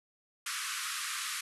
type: band-pass noise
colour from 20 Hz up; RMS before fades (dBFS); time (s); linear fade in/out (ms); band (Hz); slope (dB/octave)
pink; -37; 0.46-1.41; 5; 1100 to 12000; 96
effects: none